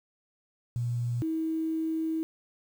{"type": "tone pair in turn", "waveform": "sine", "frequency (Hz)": [119.8, 321], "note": ["A#2", "E4"], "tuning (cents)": [48, -46], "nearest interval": "octave + perfect fourth", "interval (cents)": 1706, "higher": "second", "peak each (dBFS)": -27, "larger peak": "neither", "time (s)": [[0.76, 1.22], [1.22, 2.23]], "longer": "second", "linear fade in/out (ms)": 0, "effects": ["9-bit"]}